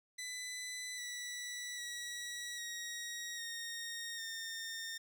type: tone with pitch steps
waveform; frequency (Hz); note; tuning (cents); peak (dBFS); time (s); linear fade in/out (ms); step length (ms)
15% pulse; 1998 / 1961.4 / 1925.5 / 1890.2 / 1855.6 / 1821.6; B6 / B6 / B6 / A#6 / A#6 / A#6; +20 / -12 / -44 / +24 / -8 / -40; -35; 0.18-4.98; 10; 800
effects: none